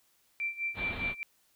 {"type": "tone with tremolo", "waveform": "sine", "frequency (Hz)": 2349, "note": "D7", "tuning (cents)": 0, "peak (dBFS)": -29, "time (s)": [0.4, 1.23], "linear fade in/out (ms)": 0, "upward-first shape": "sine", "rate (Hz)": 4.9, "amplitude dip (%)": 85}
{"type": "low-pass noise", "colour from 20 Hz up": "pink", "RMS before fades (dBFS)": -40, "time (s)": [0.74, 1.15], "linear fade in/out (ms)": 50, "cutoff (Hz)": 4100, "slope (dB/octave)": 96}
{"effects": ["white hiss -69 dBFS RMS until 1.55 s"]}